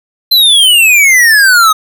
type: exponential sweep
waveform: square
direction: down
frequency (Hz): 4137 to 1248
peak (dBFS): -4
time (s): 0.31-1.73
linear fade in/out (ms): 10
effects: none